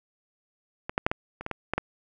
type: clicks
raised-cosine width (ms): 0.5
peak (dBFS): -16 / -9 / -6 / -12 / -22 / -17 / -15 / -11 / -10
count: 9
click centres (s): 0.895 / 0.979 / 1.065 / 1.115 / 1.41 / 1.464 / 1.513 / 1.736 / 1.78
effects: none